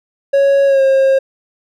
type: tone with pitch glide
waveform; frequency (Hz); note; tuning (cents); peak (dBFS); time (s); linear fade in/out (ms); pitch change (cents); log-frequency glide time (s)
triangle; 554.4 to 536.8; C#5 to C5; 0 to +44; -6; 0.33-1.19; 10; -56; 0.66-0.82
effects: none